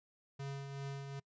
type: tone with tremolo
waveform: square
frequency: 138.59 Hz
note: C#3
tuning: in tune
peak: -40 dBFS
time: 0.39-1.2 s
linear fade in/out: 10 ms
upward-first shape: triangle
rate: 2.6 Hz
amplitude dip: 45%
effects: noise-tail reverb RT60 0.1 s tail -25 dB re dry + resampled to 16000 Hz